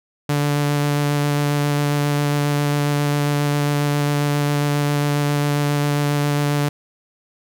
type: tone with vibrato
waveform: sawtooth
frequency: 145.4 Hz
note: D3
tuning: 17 cents flat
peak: -13 dBFS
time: 0.29-6.69 s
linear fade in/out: 5 ms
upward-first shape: square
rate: 7.4 Hz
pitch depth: 8 cents each way
effects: none